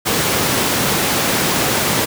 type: high-pass noise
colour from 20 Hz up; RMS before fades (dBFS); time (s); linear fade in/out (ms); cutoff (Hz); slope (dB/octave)
pink; -17; 0.05-2.06; 20; 140; 12
effects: none